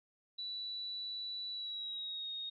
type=tone with pitch glide; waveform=sine; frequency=3951 to 3729 Hz; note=B7 to A#7; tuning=0 to 0 cents; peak=-39 dBFS; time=0.38-2.5 s; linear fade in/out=10 ms; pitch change=-100 cents; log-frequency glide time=1.51-2.29 s; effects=none